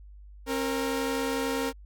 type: tone pair together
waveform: sawtooth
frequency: 269.2 / 465.5 Hz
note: C4 / A#4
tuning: +49 / -2 cents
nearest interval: major sixth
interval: 949 cents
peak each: -26 dBFS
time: 0.46-1.73 s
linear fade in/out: 50 ms
effects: added 50 Hz sine -45 dBFS peak until 1.85 s